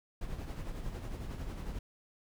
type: noise with tremolo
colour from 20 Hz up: brown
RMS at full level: -38 dBFS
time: 0.21-1.79 s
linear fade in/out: 5 ms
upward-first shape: sine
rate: 11 Hz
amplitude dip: 45%
effects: none